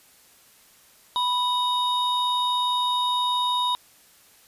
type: tone pair together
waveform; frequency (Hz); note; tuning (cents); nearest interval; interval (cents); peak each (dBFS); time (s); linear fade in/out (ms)
triangle; 987.8 / 3727; B5 / A#7; 0 / -1; octave + major seventh; 2299; -21 / -24; 1.16-3.75; 0
effects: white hiss -55 dBFS RMS until 4.47 s + resampled to 32000 Hz